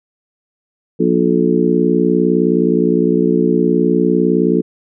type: harmonic tone with a mistuned harmonic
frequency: 59.5 Hz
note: A#1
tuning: 36 cents sharp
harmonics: 3 / 4 / 5 / 6 / 7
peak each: -17 / -17 / -17 / -17 / -17 dBFS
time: 0.99-4.62 s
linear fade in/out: 20 ms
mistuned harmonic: 7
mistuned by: +77 cents
effects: none